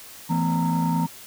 sine tone cluster, 166.6 / 222.9 / 252.6 / 923 Hz, E3 / A3 / B3 / A#5, +19 / +23 / +39 / -17 cents, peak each -21 / -28 / -25 / -25 dBFS, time 0.29-1.07 s, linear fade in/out 20 ms, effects tanh soft clip ceiling -15 dBFS + white hiss -43 dBFS RMS until 1.26 s

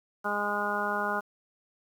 harmonic tone, 205.9 Hz, G#3, 15 cents flat, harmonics 1 / 2 / 3 / 4 / 5 / 6 / 7, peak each -38 / -37 / -36 / -34 / -35 / -35 / -32 dBFS, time 0.24-1.21 s, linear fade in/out 20 ms, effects 9-bit

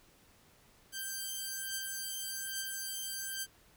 5% pulse beating tone pair, 1568 / 1569.2 Hz, G6 / G6, 0 / +1 cents, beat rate 1.2 Hz, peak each -31 / -28 dBFS, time 0.92-3.47 s, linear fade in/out 50 ms, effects pink hiss -64 dBFS RMS until 3.76 s

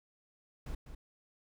brown noise with echo, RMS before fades -39 dBFS, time 0.66-0.75 s, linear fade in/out 5 ms, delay 200 ms, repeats 1, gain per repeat -8 dB, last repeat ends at 0.95 s, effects none

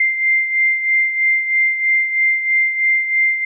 sine beating tone pair, 2093 / 2096.1 Hz, C7 / C7, 0 / +3 cents, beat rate 3.1 Hz, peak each -14 / -21 dBFS, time 0-3.45 s, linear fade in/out 5 ms, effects none

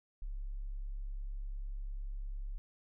sine tone, 34.35 Hz, C#1, 15 cents flat, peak -37 dBFS, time 0.22-2.58 s, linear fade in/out 0 ms, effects none

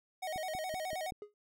square tone with vibrato, 683 Hz, F5, 39 cents flat, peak -37 dBFS, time 0.22-1.11 s, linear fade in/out 10 ms, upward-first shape square, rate 9.5 Hz, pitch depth 150 cents each way
click train, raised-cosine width 3 ms, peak -34 dBFS, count 5, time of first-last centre 0.36-1.122 s, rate 5.25 Hz
triangle tone with exponential decay, 415.3 Hz, G#4, in tune, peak -37 dBFS, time 1.22-1.34 s, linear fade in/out 1 ms, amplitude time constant 24 ms
effects none

